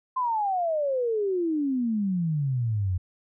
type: exponential sweep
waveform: sine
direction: down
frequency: 1047 to 87.5 Hz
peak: -23 dBFS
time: 0.16-2.98 s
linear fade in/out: 10 ms
effects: none